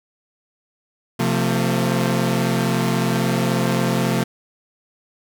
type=chord; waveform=sawtooth; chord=F major; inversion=second; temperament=equal with one note detuned; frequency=130.81 / 174.61 / 225.3 Hz; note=C3 / F3 / A3; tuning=0 / 0 / +41 cents; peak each=-18 dBFS; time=1.19-4.24 s; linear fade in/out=10 ms; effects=none

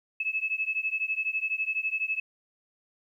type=beating tone pair; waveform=sine; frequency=2590 / 2602 Hz; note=E7 / E7; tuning=-31 / -23 cents; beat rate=12 Hz; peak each=-30 dBFS; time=0.2-2.2 s; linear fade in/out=5 ms; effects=11-bit

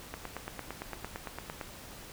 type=click train; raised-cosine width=0.5 ms; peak=-22 dBFS; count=14; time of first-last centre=0.14-1.612 s; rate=8.83 Hz; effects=pink hiss -48 dBFS RMS until 2.12 s

